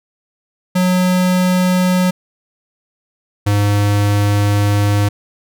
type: tone pair in turn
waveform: square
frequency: 182.5 / 102.42 Hz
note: F#3 / G#2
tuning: -24 / -24 cents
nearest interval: minor seventh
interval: 1000 cents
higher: first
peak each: -12 dBFS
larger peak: neither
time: 0.75-2.11 / 3.46-5.09 s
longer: second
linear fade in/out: 10 ms
effects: none